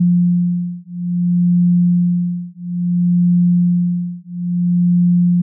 sine beating tone pair, 175.6 / 176.19 Hz, F3 / F3, +10 / +16 cents, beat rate 0.59 Hz, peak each -15 dBFS, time 0-5.42 s, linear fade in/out 10 ms, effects none

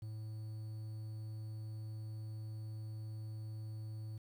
triangle tone with quantisation, 108.9 Hz, A2, 17 cents flat, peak -40 dBFS, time 0.02-4.18 s, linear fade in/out 5 ms, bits 11, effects none

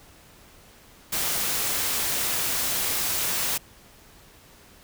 white noise, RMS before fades -26 dBFS, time 1.12-3.58 s, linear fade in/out 10 ms, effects pink hiss -52 dBFS RMS until 4.83 s

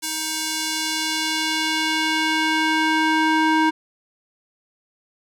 square tone with band-pass filter sweep, 315.4 Hz, D#4, 24 cents sharp, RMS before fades -21 dBFS, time 0.02-3.71 s, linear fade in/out 20 ms, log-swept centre 8400 to 1100 Hz, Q 0.8, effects none

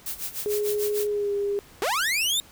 blue noise with tremolo, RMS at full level -30 dBFS, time 0.06-1.07 s, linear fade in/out 2 ms, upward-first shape sine, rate 6.7 Hz, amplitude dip 85%
sine tone with pitch glide, 417.1 to 404.5 Hz, G#4 to G#4, +7 to -46 cents, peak -23 dBFS, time 0.46-1.59 s, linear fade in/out 0 ms, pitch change -53 cents, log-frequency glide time 1.07-1.32 s
sawtooth linear sweep, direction up, 349.2 to 3729 Hz, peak -19 dBFS, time 1.82-2.4 s, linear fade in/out 0 ms
effects pink hiss -51 dBFS RMS until 2.51 s

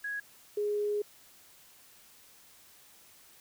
sine tone pair in turn, 1661.2 / 415.3 Hz, G#6 / G#4, 0 / 0 cents, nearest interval 2 octaves, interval 2400 cents, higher first, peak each -33 / -28 dBFS, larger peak second, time 0.04-0.2 / 0.57-1.02 s, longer second, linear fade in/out 5 ms, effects white hiss -58 dBFS RMS until 3.4 s

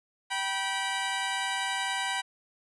15% pulse tone pair together, 775.5 / 972 Hz, G5 / B5, -19 / -28 cents, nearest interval major third, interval 391 cents, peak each -25 dBFS, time 0.3-2.22 s, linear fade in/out 20 ms, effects resampled to 24000 Hz

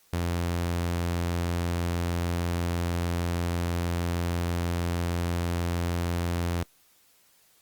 sawtooth tone, 86.3 Hz, F2, 20 cents flat, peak -22 dBFS, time 0.13-6.63 s, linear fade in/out 0 ms, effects white hiss -62 dBFS RMS until 7.61 s + Opus 48 kbps

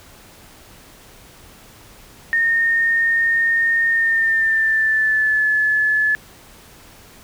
sine tone with pitch glide, 1835 to 1722 Hz, A#6 to A6, -28 to -38 cents, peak -14 dBFS, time 2.33-6.15 s, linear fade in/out 0 ms, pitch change -110 cents, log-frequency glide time 3.89-5.47 s, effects pink hiss -45 dBFS RMS until 7.23 s

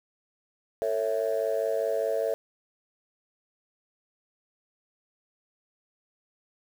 sine chord, A major, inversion none, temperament equal with one note detuned, 449.5 / 554.4 / 659.3 Hz, A4 / C#5 / E5, +37 / 0 / 0 cents, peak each -28 dBFS, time 0.82-2.34 s, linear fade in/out 0 ms, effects tanh soft clip ceiling -18 dBFS + 8-bit

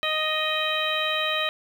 harmonic tone with a mistuned harmonic, 622.3 Hz, D#5, in tune, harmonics 1 / 2 / 3 / 4 / 5 / 6, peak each -30 / -30 / -30 / -30 / -30 / -30 dBFS, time 0.03-1.49 s, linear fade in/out 0 ms, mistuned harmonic 6, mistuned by +47 cents, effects 8-bit

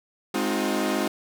sawtooth chord, F minor seventh, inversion first, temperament equal with one note detuned, 207.7 / 261.6 / 311.1 / 357.4 Hz, Ab3 / C4 / Eb4 / F4, 0 / 0 / 0 / +40 cents, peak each -25 dBFS, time 0.34-1.08 s, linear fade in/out 5 ms, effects none

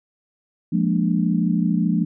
sine chord, Bb dominant seventh, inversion second, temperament equal, 174.61 / 207.7 / 233.1 / 293.7 Hz, F3 / Ab3 / Bb3 / D4, 0 / 0 / 0 / 0 cents, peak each -20 / -22 / -24 / -26 dBFS, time 0.72-2.05 s, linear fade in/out 10 ms, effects none

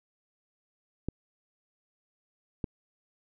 clicks, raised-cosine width 3 ms, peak -18 dBFS, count 2, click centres 1.086 / 2.642 s, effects none

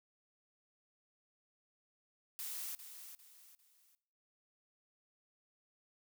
blue noise with echo, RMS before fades -43 dBFS, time 2.39-2.75 s, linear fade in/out 0 ms, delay 400 ms, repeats 3, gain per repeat -9 dB, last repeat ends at 3.95 s, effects noise-tail reverb RT60 0.6 s tail -19 dB re dry

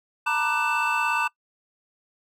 triangle tone cluster, 903 / 960 / 1186 / 1496 / 2650 Hz, A5 / B5 / D6 / F#6 / E7, +45 / -49 / +17 / +19 / +9 cents, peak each -26 dBFS, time 0.26-1.28 s, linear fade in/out 10 ms, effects noise-tail reverb RT60 0.1 s tail -23 dB re dry

